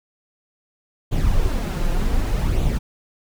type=noise with flanger; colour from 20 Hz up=brown; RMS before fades=-19 dBFS; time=1.11-2.79 s; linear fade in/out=20 ms; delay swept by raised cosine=0.28 to 5.78 ms; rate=0.66 Hz; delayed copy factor=+0.5; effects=none